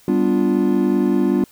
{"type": "chord", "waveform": "triangle", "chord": "G dominant seventh", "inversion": "none", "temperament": "equal with one note detuned", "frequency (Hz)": [196, 246.9, 292, 349.2], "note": ["G3", "B3", "D4", "F4"], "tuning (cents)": [0, 0, -10, 0], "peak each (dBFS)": -18, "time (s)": [0.08, 1.44], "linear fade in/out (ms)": 2, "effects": ["white hiss -51 dBFS RMS until 1.51 s"]}